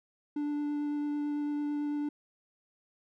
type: tone with vibrato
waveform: triangle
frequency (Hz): 293.4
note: D4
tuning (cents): -2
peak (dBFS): -28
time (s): 0.36-2.09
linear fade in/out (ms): 5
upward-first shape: triangle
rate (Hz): 9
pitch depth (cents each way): 10
effects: none